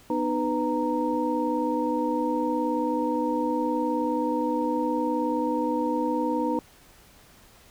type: tone cluster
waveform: sine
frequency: 246.1 / 305.3 / 497.2 / 928 Hz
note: B3 / D#4 / B4 / A#5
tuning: -6 / -33 / +12 / -8 cents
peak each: -30 / -27 / -29 / -29 dBFS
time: 0.1-6.59 s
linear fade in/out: 2 ms
effects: pink hiss -54 dBFS RMS until 7.7 s